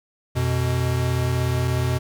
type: tone pair together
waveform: square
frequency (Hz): 88.55 / 125.1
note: F2 / B2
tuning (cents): +24 / +23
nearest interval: tritone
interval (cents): 599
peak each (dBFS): -25 / -22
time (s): 0.35-1.99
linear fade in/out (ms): 20
effects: 10-bit